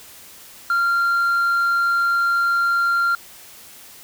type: tone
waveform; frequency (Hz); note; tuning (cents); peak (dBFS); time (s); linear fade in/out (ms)
sine; 1386; F6; -14; -13; 0.7-3.15; 2
effects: tanh soft clip ceiling -15 dBFS + white hiss -43 dBFS RMS until 4.03 s